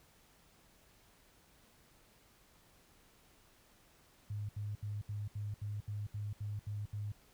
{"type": "tone bursts", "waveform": "sine", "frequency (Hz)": 103.83, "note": "G#2", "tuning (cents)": 0, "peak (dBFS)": -37, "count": 11, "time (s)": [4.3, 7.12], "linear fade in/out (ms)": 5, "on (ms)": 190, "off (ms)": 73, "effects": ["pink hiss -66 dBFS RMS until 7.33 s"]}